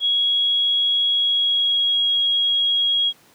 sine tone with pitch glide, 3322 to 3297 Hz, G#7 to G#7, 0 to -13 cents, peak -16 dBFS, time 0-3.13 s, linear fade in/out 50 ms, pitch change -13 cents, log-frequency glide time 1.1-2.14 s, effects pink hiss -53 dBFS RMS until 3.34 s + high-pass 150 Hz 12 dB/octave

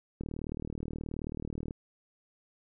click train, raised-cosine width 3 ms, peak -24 dBFS, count 59, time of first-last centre 0.21-1.709 s, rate 38.7 Hz, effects none

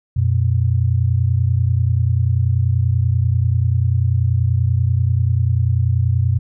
sine tone pair together, 90.5 / 120.8 Hz, F#2 / B2, -38 / -38 cents, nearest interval perfect fourth, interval 500 cents, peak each -16 dBFS, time 0.16-6.39 s, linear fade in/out 10 ms, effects none

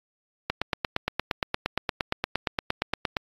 click train, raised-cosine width 0.3 ms, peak -8 dBFS, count 24, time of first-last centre 0.5-3.168 s, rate 8.62 Hz, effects AAC 32 kbps

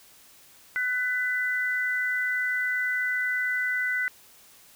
sine tone pair together, 1495 / 1996.9 Hz, F#6 / B6, +17 / +19 cents, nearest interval perfect fourth, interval 502 cents, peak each -27 dBFS, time 0.76-4.08 s, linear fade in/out 0 ms, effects white hiss -54 dBFS RMS until 4.75 s

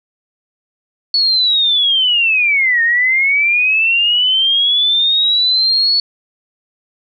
sine linear two-way sweep, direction down then up, 4435 to 1826 to 4435 Hz, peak -10 dBFS, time 1.14-6 s, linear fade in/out 2 ms, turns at 2.82 s, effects none

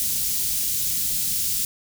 white band-stop noise, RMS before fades -24 dBFS, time 0-1.65 s, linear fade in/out 0 ms, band 170 to 4700 Hz, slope 12 dB/octave, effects none

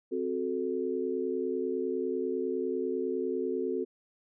sine chord, F# diminished, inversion second, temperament equal, 261.6 / 370 / 440 Hz, C4 / F#4 / A4, 0 / 0 / 0 cents, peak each -35 / -32 / -33 dBFS, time 0.11-3.85 s, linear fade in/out 20 ms, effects none

